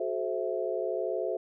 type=chord; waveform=sine; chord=F# half-diminished seventh; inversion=none; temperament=equal with one note detuned; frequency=370 / 430.7 / 523.3 / 659.3 Hz; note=F#4 / A4 / C5 / E5; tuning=0 / -37 / 0 / 0 cents; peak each=-34 dBFS; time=0-1.37 s; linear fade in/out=5 ms; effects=none